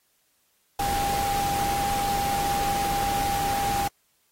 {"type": "tone in noise", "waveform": "sine", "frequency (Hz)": 801, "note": "G5", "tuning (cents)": 37, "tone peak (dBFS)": -24, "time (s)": [0.79, 3.88], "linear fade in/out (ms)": 5, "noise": "pink", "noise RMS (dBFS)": -31, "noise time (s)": [0.79, 3.88], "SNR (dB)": 4, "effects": ["white hiss -68 dBFS RMS until 4.31 s", "AAC 48 kbps"]}